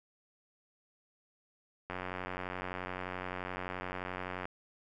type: click train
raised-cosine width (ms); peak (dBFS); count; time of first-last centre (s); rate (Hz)
0.5; -23; 235; 1.9-4.455; 91.6
effects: none